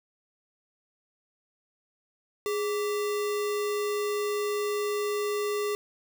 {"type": "tone with sample-and-hold", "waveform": "sine", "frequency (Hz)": 415.1, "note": "G#4", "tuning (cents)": -1, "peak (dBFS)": -26, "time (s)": [2.46, 5.75], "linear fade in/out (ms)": 0, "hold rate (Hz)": 1575, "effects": []}